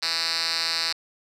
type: tone with band-pass filter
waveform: 5% pulse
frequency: 164.81 Hz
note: E3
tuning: in tune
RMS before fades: -26 dBFS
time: 0.02-0.93 s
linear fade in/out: 10 ms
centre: 4200 Hz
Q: 3.6
effects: none